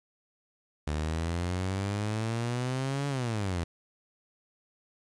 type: exponential two-way sweep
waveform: sawtooth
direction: up then down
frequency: 74.1 to 143.3 to 81.5 Hz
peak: -25 dBFS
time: 0.87-3.64 s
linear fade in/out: 5 ms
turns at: 3.08 s
effects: resampled to 22050 Hz + 9-bit